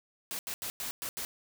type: noise bursts at uneven times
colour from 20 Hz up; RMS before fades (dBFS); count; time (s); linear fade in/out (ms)
white; -37; 6; 0.31-0.39 / 0.47-0.54 / 0.62-0.7 / 0.8-0.91 / 1.02-1.09 / 1.17-1.25; 0
effects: none